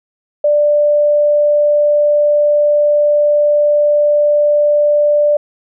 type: tone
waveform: sine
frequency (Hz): 590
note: D5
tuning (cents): +8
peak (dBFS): -8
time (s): 0.44-5.37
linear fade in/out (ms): 5
effects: none